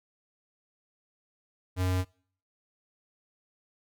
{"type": "tone", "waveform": "square", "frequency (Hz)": 92, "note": "F#2", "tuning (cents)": -9, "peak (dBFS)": -26, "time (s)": [1.76, 2.05], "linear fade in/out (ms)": 50, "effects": ["noise-tail reverb RT60 0.5 s tail -24 dB re dry"]}